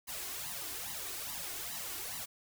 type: noise with flanger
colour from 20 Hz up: white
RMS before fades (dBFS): -41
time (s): 0.07-2.26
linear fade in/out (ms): 20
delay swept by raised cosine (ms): 1 to 2.8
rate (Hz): 2.4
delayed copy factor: +0.85
effects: none